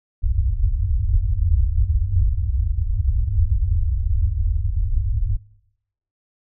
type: low-pass noise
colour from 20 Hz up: white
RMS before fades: -19 dBFS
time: 0.22-5.37 s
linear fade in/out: 10 ms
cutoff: 100 Hz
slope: 96 dB/octave
effects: noise-tail reverb RT60 0.8 s tail -21 dB re dry